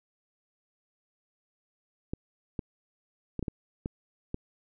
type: clicks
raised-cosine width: 3 ms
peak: -19 dBFS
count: 7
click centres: 2.135 / 2.592 / 3.393 / 3.427 / 3.482 / 3.859 / 4.344 s
effects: none